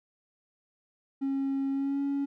triangle tone with pitch glide, 272.5 to 279.8 Hz, C#4 to C#4, -29 to +16 cents, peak -24 dBFS, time 1.21-2.26 s, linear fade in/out 20 ms, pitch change +45 cents, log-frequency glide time 1.71-2.01 s, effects tanh soft clip ceiling -22 dBFS

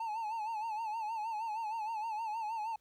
triangle tone with vibrato, 880 Hz, A5, in tune, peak -33 dBFS, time 0-2.76 s, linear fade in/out 5 ms, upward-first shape sine, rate 6.4 Hz, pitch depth 84 cents each way, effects pink hiss -75 dBFS RMS until 2.8 s

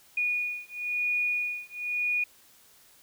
sine beating tone pair, 2453 / 2453.99 Hz, D#7 / D#7, -25 / -25 cents, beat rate 0.99 Hz, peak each -30 dBFS, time 0.17-2.24 s, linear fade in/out 5 ms, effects white hiss -58 dBFS RMS until 3.02 s

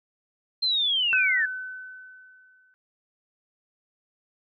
sine linear sweep, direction down, 4186 to 1676 Hz, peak -21 dBFS, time 0.62-1.46 s, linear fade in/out 10 ms
sine tone with exponential decay, 1513 Hz, F#6, 38 cents sharp, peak -20 dBFS, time 1.13-2.74 s, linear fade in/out 0 ms, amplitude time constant 350 ms
effects none

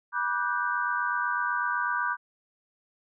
sine chord, G major seventh, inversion first, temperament equal with one note detuned, 971.9 / 1174.7 / 1480 / 1568 Hz, B5 / D6 / F#6 / G6, -28 / 0 / 0 / 0 cents, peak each -31 dBFS, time 0.12-2.17 s, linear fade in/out 50 ms, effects none

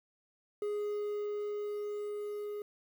triangle tone with level ramp, 415.3 Hz, G#4, in tune, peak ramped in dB -30 to -35 dBFS, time 0.62-2.62 s, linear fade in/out 2 ms, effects 10-bit

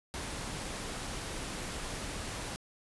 pink noise, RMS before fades -39 dBFS, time 0.14-2.56 s, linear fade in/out 0 ms, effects resampled to 24000 Hz

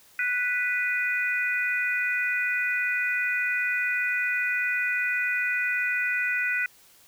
harmonic tone, 493.9 Hz, B4, in tune, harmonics 3 / 4 / 5, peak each -27 / -28 / -29 dBFS, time 0.19-6.66 s, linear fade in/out 2 ms, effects white hiss -56 dBFS RMS until 7.07 s

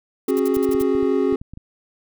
triangle chord, C# suspended fourth, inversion none, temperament equal with one note detuned, 270.7 / 370 / 415.3 Hz, C#4 / F#4 / G#4, -41 / 0 / 0 cents, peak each -19 dBFS, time 0.28-1.36 s, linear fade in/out 5 ms
blue noise bursts, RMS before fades -34 dBFS, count 7, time 0.28-0.826 s, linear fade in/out 5 ms, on 30 ms, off 56 ms
clicks, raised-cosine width 5 ms, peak -24 dBFS, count 10, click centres 0.569 / 0.691 / 0.749 / 0.811 / 0.951 / 1.029 / 1.326 / 1.415 / 1.536 / 1.574 s
effects none

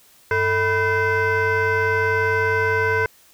sine tone with frequency modulation, 987.8 Hz, B5, in tune, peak -15 dBFS, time 0.31-3.06 s, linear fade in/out 2 ms, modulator 543 Hz, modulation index 1.7, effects tanh soft clip ceiling -14 dBFS + white hiss -53 dBFS RMS until 3.33 s

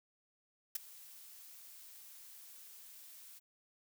blue noise with ADSR envelope, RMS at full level -34 dBFS, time 0.75-3.4 s, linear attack 7 ms, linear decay 14 ms, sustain -21 dB, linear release 27 ms, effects none

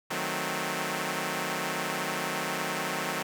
5% pulse chord, D# diminished seventh, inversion none, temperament equal, 155.56 / 185 / 220 / 261.6 Hz, D#3 / F#3 / A3 / C4, 0 / 0 / 0 / 0 cents, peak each -24 / -23 / -25 / -24 dBFS, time 0.1-3.23 s, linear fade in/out 10 ms, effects none

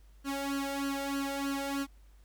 sawtooth tone with flanger, 277.2 Hz, C#4, in tune, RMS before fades -34 dBFS, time 0.24-1.87 s, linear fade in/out 50 ms, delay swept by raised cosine 0.67 to 1.45 ms, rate 3.2 Hz, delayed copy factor +0.9, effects added 50 Hz sine -54 dBFS peak until 2.24 s + pink hiss -69 dBFS RMS until 2.24 s

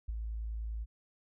sine tone with ADSR envelope, 55 Hz, A1, in tune, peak -31 dBFS, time 0.08-0.86 s, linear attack 12 ms, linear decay 17 ms, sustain -4 dB, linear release 34 ms, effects none

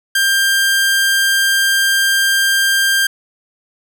sawtooth tone, 1590 Hz, G6, 24 cents sharp, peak -8 dBFS, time 0.15-3.07 s, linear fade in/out 5 ms, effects none

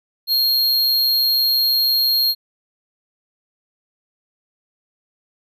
square tone, 4242 Hz, C8, 23 cents sharp, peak -15 dBFS, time 0.27-2.35 s, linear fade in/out 50 ms, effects none

